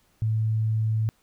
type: tone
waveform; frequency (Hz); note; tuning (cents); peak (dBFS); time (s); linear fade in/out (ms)
sine; 110; A2; 0; -21; 0.22-1.09; 0
effects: pink hiss -65 dBFS RMS until 1.22 s